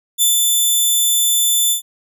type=tone with ADSR envelope; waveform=10% pulse; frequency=3520 Hz; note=A7; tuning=in tune; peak=-3 dBFS; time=0.18-1.82 s; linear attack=38 ms; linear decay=140 ms; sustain=-2 dB; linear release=110 ms; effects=none